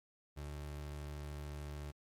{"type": "tone", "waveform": "30% pulse", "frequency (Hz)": 73.4, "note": "D2", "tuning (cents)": 0, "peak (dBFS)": -40, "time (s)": [0.36, 1.92], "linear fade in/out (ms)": 20, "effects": ["MP3 64 kbps"]}